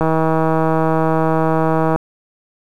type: click train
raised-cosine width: 1 ms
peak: -3 dBFS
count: 313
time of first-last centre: 0.01-1.96 s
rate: 160 Hz
effects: 7-bit